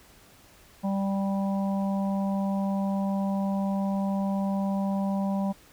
harmonic tone, 196 Hz, G3, in tune, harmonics 1 / 3 / 4 / 5, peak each -25 / -35 / -37 / -39 dBFS, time 0.83-5.53 s, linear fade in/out 20 ms, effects pink hiss -55 dBFS RMS until 5.72 s

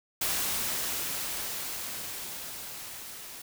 white noise with level ramp, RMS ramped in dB -29 to -44 dBFS, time 0.21-3.42 s, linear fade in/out 5 ms, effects none

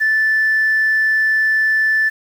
sine tone, 1756 Hz, A6, 4 cents flat, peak -11 dBFS, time 0-2.1 s, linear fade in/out 20 ms, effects tanh soft clip ceiling -9 dBFS + 7-bit

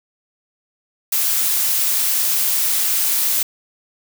blue noise, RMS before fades -18 dBFS, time 1.12-3.43 s, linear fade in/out 5 ms, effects none

